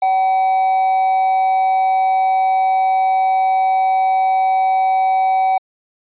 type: tone with amplitude modulation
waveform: triangle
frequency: 760 Hz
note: F#5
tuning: 46 cents sharp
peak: -9 dBFS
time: 0.02-5.58 s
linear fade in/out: 5 ms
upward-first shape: sine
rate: 198 Hz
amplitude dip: 30%
effects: resampled to 8000 Hz